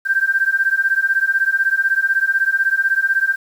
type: beating tone pair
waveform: sine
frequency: 1568 / 1584 Hz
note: G6 / G6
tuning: 0 / +18 cents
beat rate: 16 Hz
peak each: -17 dBFS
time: 0.05-3.36 s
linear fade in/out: 20 ms
effects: 7-bit